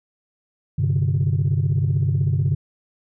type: chord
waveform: sine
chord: G suspended fourth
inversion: none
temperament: equal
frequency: 98 / 130.81 / 146.83 Hz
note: G2 / C3 / D3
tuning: 0 / 0 / 0 cents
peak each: -20 dBFS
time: 0.78-2.55 s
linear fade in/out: 10 ms
effects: tanh soft clip ceiling -12 dBFS